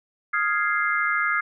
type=chord; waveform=sine; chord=F minor seventh; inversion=third; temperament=equal; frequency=1244.5 / 1396.9 / 1661.2 / 2093 Hz; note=Eb6 / F6 / Ab6 / C7; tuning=0 / 0 / 0 / 0 cents; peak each=-26 dBFS; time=0.33-1.41 s; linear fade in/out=10 ms; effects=none